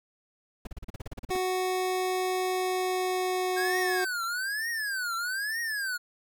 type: noise bursts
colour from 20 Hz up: brown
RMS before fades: -36 dBFS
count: 13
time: 0.65-1.367 s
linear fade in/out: 5 ms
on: 21 ms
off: 37 ms
type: tone with pitch glide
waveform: 25% pulse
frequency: 370 to 367.4 Hz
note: F#4 to F#4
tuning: 0 to -12 cents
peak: -23 dBFS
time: 1.3-4.05 s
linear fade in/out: 10 ms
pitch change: -12 cents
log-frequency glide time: 2.45-3.92 s
type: tone with vibrato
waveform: square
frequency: 1590 Hz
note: G6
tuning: 24 cents sharp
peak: -30 dBFS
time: 3.56-5.98 s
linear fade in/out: 20 ms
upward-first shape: triangle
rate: 1.1 Hz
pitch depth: 300 cents each way
effects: none